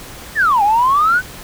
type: exponential two-way sweep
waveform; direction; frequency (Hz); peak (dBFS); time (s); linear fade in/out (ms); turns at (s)
sine; down then up; 1900 to 794 to 1536; -9; 0.35-1.22; 50; 0.63
effects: tanh soft clip ceiling -5 dBFS + pink hiss -34 dBFS RMS until 1.43 s